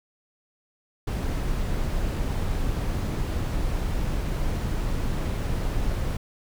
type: noise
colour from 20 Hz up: brown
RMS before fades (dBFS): -26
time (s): 1.07-6.17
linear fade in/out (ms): 5
effects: none